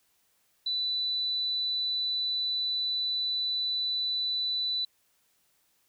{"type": "tone", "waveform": "sine", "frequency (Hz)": 3980, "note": "B7", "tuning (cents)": 13, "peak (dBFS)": -27, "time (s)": [0.66, 4.85], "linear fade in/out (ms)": 5, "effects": ["white hiss -70 dBFS RMS until 5.88 s"]}